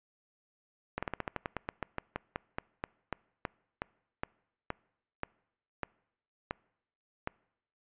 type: slowing click train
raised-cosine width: 0.5 ms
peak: -18 dBFS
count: 25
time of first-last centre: 0.98-7.274 s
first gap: 46 ms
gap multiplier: 1.13
effects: noise-tail reverb RT60 0.8 s tail -25 dB re dry + resampled to 8000 Hz